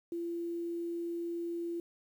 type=tone with quantisation; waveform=sine; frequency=340.9 Hz; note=F4; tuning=42 cents flat; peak=-34 dBFS; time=0.12-1.8 s; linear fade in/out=2 ms; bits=10; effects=none